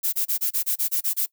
violet noise bursts, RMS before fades -23 dBFS, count 10, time 0.03-1.263 s, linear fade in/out 20 ms, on 99 ms, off 27 ms, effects noise-tail reverb RT60 0.1 s tail -22 dB re dry

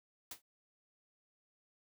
white noise with exponential decay, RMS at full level -40 dBFS, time 0.31-0.42 s, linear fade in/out 5 ms, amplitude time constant 22 ms, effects none

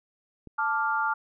click, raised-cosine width 3 ms, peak -31 dBFS, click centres 0.473 s
sine chord, D minor, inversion second, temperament equal, 880 / 1174.7 / 1396.9 Hz, A5 / D6 / F6, 0 / 0 / 0 cents, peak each -28 / -30 / -27 dBFS, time 0.58-1.14 s, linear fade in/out 10 ms
effects none

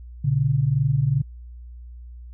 sine tone pair together, 119.4 / 141.99 Hz, A#2 / C#3, +42 / +42 cents, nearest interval minor third, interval 300 cents, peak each -22 / -19 dBFS, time 0.24-1.22 s, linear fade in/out 10 ms, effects added 60 Hz sine -37 dBFS peak until 2.33 s

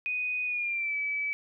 sine tone with pitch glide, 2489 to 2296 Hz, D#7 to D7, 0 to -40 cents, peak -28 dBFS, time 0.06-1.33 s, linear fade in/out 0 ms, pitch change -140 cents, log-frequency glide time 0.45-0.96 s, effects none

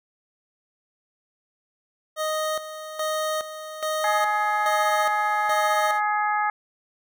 25% pulse tone with tremolo, 622.3 Hz, D#5, in tune, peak -20 dBFS, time 2.16-6.01 s, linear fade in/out 50 ms, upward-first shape square, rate 1.2 Hz, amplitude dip 70%
harmonic tone, 420 Hz, G#4, 19 cents sharp, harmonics 2 / 3 / 4 / 5, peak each -23 / -26 / -29 / -33 dBFS, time 4.04-6.5 s, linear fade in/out 2 ms
effects none

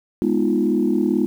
sine chord, F half-diminished seventh, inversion first, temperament equal, 207.7 / 246.9 / 311.1 / 349.2 Hz, Ab3 / Cb4 / Eb4 / F4, 0 / 0 / 0 / 0 cents, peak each -21 dBFS, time 0.22-1.26 s, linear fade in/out 0 ms, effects tanh soft clip ceiling -7 dBFS + 8-bit

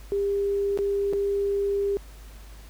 sine tone with dropouts, 400.3 Hz, G4, 36 cents sharp, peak -22 dBFS, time 0.12-1.97 s, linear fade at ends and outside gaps 0 ms, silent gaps 0.775-0.788 / 1.128-1.134 s, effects added 51 Hz sine -42 dBFS peak until 2.69 s + pink hiss -52 dBFS RMS until 2.69 s

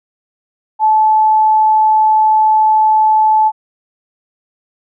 sine tone, 867 Hz, A5, 26 cents flat, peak -7 dBFS, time 0.79-3.52 s, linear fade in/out 50 ms, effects none

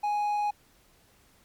triangle tone, 830.6 Hz, G#5, in tune, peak -23 dBFS, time 0.03-0.51 s, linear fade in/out 10 ms, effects pink hiss -62 dBFS RMS until 1.44 s + MP3 96 kbps

